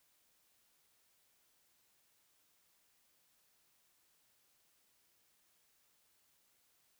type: silence
effects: white hiss -74 dBFS RMS until 6.99 s